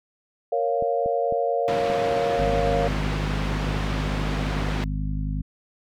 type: chord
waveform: sine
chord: Bb minor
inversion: none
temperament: equal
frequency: 466.2 / 554.4 / 698.5 Hz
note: Bb4 / Db5 / F5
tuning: 0 / 0 / 0 cents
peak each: -25 dBFS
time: 0.52-2.88 s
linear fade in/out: 5 ms
type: clicks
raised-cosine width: 3 ms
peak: -22 dBFS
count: 4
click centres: 0.824 / 1.06 / 1.324 / 1.9 s
type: band-pass noise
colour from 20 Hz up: pink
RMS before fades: -31 dBFS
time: 1.68-4.84 s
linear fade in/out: 0 ms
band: 110 to 3100 Hz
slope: 12 dB/octave
type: harmonic tone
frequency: 51.2 Hz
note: G#1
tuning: 24 cents flat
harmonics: 1 / 2 / 3 / 4 / 5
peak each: -26 / -34 / -30 / -37 / -35 dBFS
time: 2.38-5.42 s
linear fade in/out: 10 ms
effects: none